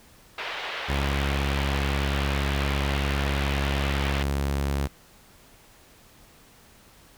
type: band-pass noise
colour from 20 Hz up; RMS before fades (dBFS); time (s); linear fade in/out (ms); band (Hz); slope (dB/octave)
white; -33; 0.38-4.23; 2; 430 to 3200; 24
type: tone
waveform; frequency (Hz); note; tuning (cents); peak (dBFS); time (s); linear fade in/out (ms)
sawtooth; 69.8; C#2; +13; -20; 0.88-4.88; 20
effects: pink hiss -54 dBFS RMS until 7.17 s